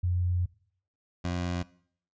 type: tone pair in turn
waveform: sine / 20% pulse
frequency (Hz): 89.2 / 88.38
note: F2 / F2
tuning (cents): +37 / +21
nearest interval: unison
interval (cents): 16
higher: first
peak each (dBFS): -24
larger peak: neither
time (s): 0.03-0.46 / 1.24-1.63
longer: first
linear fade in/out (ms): 10
effects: noise-tail reverb RT60 0.6 s tail -21 dB re dry + resampled to 16000 Hz